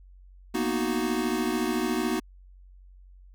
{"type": "chord", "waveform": "square", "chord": "B major seventh", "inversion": "third", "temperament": "equal", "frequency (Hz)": [233.1, 246.9, 311.1, 370], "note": ["A#3", "B3", "D#4", "F#4"], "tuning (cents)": [0, 0, 0, 0], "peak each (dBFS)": [-32, -32, -31, -31], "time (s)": [0.54, 2.2], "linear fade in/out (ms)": 10, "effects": ["added 46 Hz sine -48 dBFS peak until 3.34 s"]}